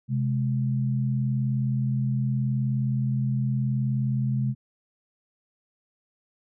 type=tone pair together; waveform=sine; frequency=130.81 / 210 Hz; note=C3 / G#3; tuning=0 / +19 cents; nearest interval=minor sixth; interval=819 cents; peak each=-23 / -29 dBFS; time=0.08-4.55 s; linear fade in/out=50 ms; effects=none